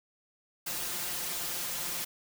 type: noise with comb filter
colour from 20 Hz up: white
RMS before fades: -35 dBFS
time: 0.66-2.05 s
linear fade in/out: 10 ms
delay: 5.7 ms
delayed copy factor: +0.85
effects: none